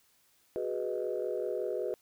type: chord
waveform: sine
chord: G# minor seventh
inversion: third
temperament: equal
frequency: 370 / 415.3 / 493.9 / 622.3 Hz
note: F#4 / G#4 / B4 / D#5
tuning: 0 / 0 / 0 / 0 cents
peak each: -36 / -36 / -35 / -38 dBFS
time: 0.56-1.94 s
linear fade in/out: 0 ms
effects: tanh soft clip ceiling -22 dBFS + white hiss -68 dBFS RMS until 2.01 s